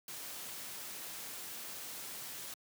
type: noise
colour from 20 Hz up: white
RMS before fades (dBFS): -45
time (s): 0.08-2.54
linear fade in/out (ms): 2
effects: high-pass 100 Hz 12 dB/octave